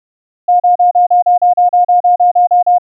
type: tone bursts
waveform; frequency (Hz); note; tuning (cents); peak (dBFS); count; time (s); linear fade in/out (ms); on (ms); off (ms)
sine; 713; F5; +36; -5; 15; 0.48-2.784; 10; 120; 36
effects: none